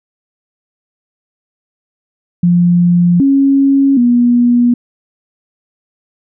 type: tone with pitch steps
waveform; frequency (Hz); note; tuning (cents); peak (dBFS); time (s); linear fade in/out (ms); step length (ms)
sine; 174.8 / 274.9 / 241.5; F3 / C#4 / B3; +2 / -14 / -39; -6; 2.43-4.74; 5; 770
effects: none